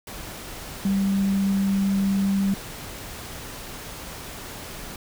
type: tone in noise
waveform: sine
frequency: 196 Hz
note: G3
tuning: in tune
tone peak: -19 dBFS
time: 0.85-2.54 s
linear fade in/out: 2 ms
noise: pink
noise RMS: -37 dBFS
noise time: 0.07-4.96 s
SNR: +15 dB
effects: none